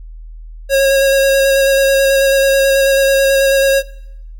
square tone with vibrato, 545 Hz, C#5, 29 cents flat, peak -9 dBFS, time 0.69-3.83 s, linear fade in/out 50 ms, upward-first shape square, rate 9.2 Hz, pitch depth 10 cents each way, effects noise-tail reverb RT60 0.8 s tail -22 dB re dry + added 40 Hz sine -29 dBFS peak until 4.39 s

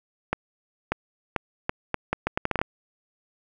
accelerating click train, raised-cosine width 0.5 ms, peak -8 dBFS, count 13, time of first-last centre 0.33-2.615 s, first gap 590 ms, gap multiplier 0.75, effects none

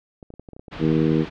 clicks, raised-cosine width 2 ms, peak -27 dBFS, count 9, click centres 0.228 / 0.304 / 0.339 / 0.396 / 0.488 / 0.533 / 0.565 / 0.595 / 0.682 s
pink low-pass noise, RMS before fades -36 dBFS, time 0.71-1.3 s, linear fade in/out 20 ms, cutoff 3700 Hz, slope 24 dB/octave
harmonic tone, 79 Hz, D#2, 27 cents sharp, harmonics 2 / 3 / 4 / 5 / 6, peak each -21 / -23 / -21 / -26 / -27 dBFS, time 0.79-1.26 s, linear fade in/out 50 ms
effects none

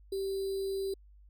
sine tone with sample-and-hold, 388.7 Hz, G4, 15 cents flat, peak -31 dBFS, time 0.12-0.94 s, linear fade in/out 5 ms, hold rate 4410 Hz, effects added 50 Hz sine -54 dBFS peak until 1.29 s

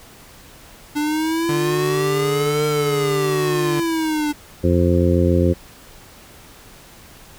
square exponential two-way sweep, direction up then down, 293.7 to 454.6 to 293.7 Hz, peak -19 dBFS, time 0.95-4.33 s, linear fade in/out 20 ms, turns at 2.66 s
sawtooth tone with vibrato, 148.4 Hz, D3, 18 cents sharp, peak -18 dBFS, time 1.49-3.8 s, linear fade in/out 0 ms, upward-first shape triangle, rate 1.1 Hz, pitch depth 19 cents each way
harmonic tone, 87.31 Hz, F2, in tune, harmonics 1 / 2 / 3 / 4 / 5 / 6, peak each -17 / -20 / -21 / -20 / -25 / -22 dBFS, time 4.63-5.54 s, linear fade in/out 20 ms
effects pink hiss -44 dBFS RMS until 7.38 s

